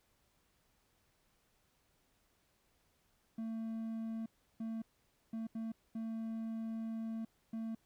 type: tone bursts at uneven times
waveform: triangle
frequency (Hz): 224.4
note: A3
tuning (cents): +34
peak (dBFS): -36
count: 6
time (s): 3.38-4.26 / 4.6-4.82 / 5.33-5.47 / 5.55-5.72 / 5.95-7.25 / 7.53-7.75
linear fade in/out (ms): 5
effects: pink hiss -75 dBFS RMS until 7.85 s